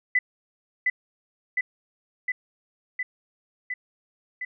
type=tone with echo; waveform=sine; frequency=2000 Hz; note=B6; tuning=21 cents sharp; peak=-17 dBFS; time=0.15-0.19 s; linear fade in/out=5 ms; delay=710 ms; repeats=6; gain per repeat=-2 dB; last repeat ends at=4.45 s; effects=none